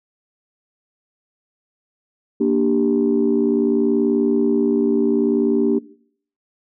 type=chord; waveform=sine; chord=G minor; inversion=first; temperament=equal; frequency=233.1 / 293.7 / 392 Hz; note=Bb3 / D4 / G4; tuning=0 / 0 / 0 cents; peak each=-18 dBFS; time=2.4-5.79 s; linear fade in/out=10 ms; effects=noise-tail reverb RT60 0.6 s tail -20 dB re dry + tanh soft clip ceiling -7 dBFS